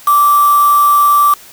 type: tone with quantisation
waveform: sine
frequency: 1167 Hz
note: D6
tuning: 11 cents flat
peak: -6 dBFS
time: 0.07-1.34 s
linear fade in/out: 5 ms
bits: 3
effects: white hiss -38 dBFS RMS until 1.52 s

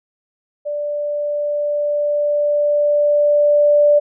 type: tone with level ramp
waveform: sine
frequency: 587.3 Hz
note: D5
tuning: in tune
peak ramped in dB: -20 to -8 dBFS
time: 0.65-4 s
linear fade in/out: 20 ms
effects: none

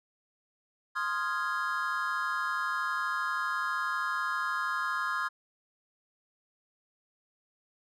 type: chord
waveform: triangle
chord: F minor seventh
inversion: second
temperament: equal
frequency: 1046.5 / 1244.5 / 1396.9 / 1661.2 Hz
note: C6 / Eb6 / F6 / Ab6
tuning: 0 / 0 / 0 / 0 cents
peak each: -33 dBFS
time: 0.95-5.29 s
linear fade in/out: 20 ms
effects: none

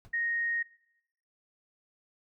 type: noise with exponential decay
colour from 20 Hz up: brown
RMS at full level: -43 dBFS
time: 0.05-0.14 s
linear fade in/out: 0 ms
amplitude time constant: 18 ms
type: tone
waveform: sine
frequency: 1864.7 Hz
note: A#6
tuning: in tune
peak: -28 dBFS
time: 0.13-0.63 s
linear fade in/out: 10 ms
effects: noise-tail reverb RT60 0.8 s tail -19 dB re dry

